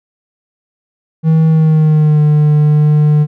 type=tone with pitch glide; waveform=triangle; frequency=160 to 150.15 Hz; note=D#3 to D3; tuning=+49 to +39 cents; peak=-4 dBFS; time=1.23-3.27 s; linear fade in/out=50 ms; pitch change=-110 cents; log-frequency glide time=1.48-2.23 s; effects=none